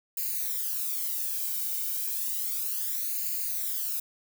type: noise with flanger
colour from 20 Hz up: violet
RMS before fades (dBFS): -31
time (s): 0.17-4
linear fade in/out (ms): 5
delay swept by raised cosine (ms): 0.43 to 1.34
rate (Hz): 0.32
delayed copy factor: +0.85
effects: none